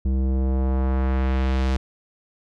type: tone with low-pass filter sweep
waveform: square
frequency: 65.41 Hz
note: C2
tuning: in tune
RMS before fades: -21 dBFS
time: 0.05-1.77 s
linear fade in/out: 5 ms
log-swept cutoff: 260 to 5700 Hz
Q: 0.87
effects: none